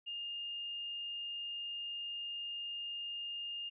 sine tone, 2823 Hz, F7, 18 cents sharp, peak -39 dBFS, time 0.06-3.7 s, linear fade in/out 20 ms, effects none

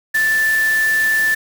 sine tone in noise, 1760 Hz, A6, in tune, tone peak -13 dBFS, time 0.14-1.35 s, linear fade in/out 10 ms, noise white, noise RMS -28 dBFS, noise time 0.14-1.35 s, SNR +12 dB, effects none

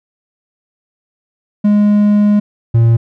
triangle tone pair in turn, 207.3 / 115.57 Hz, G#3 / A#2, -3 / -14 cents, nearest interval minor seventh, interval 1011 cents, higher first, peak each -5 / -4 dBFS, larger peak second, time 1.64-2.4 / 2.74-2.97 s, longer first, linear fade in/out 10 ms, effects none

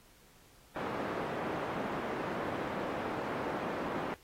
pink band-pass noise, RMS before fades -37 dBFS, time 0.76-4.14 s, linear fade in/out 0 ms, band 240 to 1300 Hz, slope 12 dB/octave, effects pink hiss -62 dBFS RMS until 4.23 s + AAC 48 kbps

